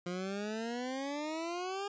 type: exponential sweep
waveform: 20% pulse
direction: up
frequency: 174.61 to 408.3 Hz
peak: -31 dBFS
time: 0.06-1.88 s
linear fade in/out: 5 ms
effects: resampled to 16000 Hz